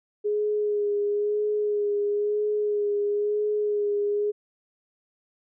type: tone with vibrato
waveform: sine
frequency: 415.3 Hz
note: G#4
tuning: in tune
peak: -22 dBFS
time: 0.24-4.32 s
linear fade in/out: 20 ms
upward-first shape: sine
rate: 1 Hz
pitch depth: 23 cents each way
effects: none